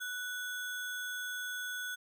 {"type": "tone with sample-and-hold", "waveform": "sine", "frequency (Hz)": 1480, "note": "F#6", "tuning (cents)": 0, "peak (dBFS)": -36, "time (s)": [0, 1.96], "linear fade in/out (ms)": 20, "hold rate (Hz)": 4900, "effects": []}